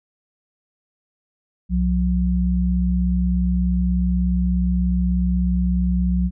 sine tone pair together, 63.8 / 180.45 Hz, C2 / F#3, -43 / -43 cents, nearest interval octave + tritone, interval 1800 cents, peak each -19 dBFS, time 1.69-6.31 s, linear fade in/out 50 ms, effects none

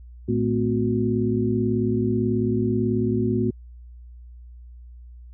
sine tone cluster, 111.9 / 216.5 / 254.8 / 365 Hz, A2 / A3 / C4 / F#4, +30 / -28 / -46 / -24 cents, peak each -25 dBFS, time 0.28-3.51 s, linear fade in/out 10 ms, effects added 60 Hz sine -40 dBFS peak until 5.33 s

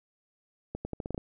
accelerating click train, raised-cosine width 2 ms, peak -21 dBFS, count 8, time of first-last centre 0.75-1.179 s, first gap 100 ms, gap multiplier 0.83, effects none

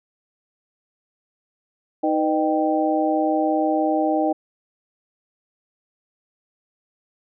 sine tone cluster, 313 / 496.2 / 613 / 782 Hz, D#4 / B4 / D#5 / G5, +10 / +8 / -26 / -4 cents, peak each -21 / -28 / -23 / -23 dBFS, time 2.03-4.33 s, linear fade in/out 10 ms, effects none

